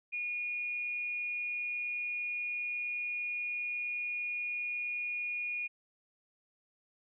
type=tone with amplitude modulation; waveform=sine; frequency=2443 Hz; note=D#7; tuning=32 cents flat; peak=-32 dBFS; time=0.12-5.68 s; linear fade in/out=20 ms; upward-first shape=sine; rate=275 Hz; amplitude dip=30%; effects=none